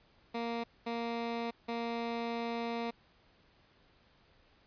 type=tone bursts at uneven times; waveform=15% pulse; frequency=233.1 Hz; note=A#3; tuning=in tune; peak=-28 dBFS; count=3; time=0.34-0.64 / 0.86-1.51 / 1.68-2.91 s; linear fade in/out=10 ms; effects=pink hiss -66 dBFS RMS until 4.66 s + resampled to 11025 Hz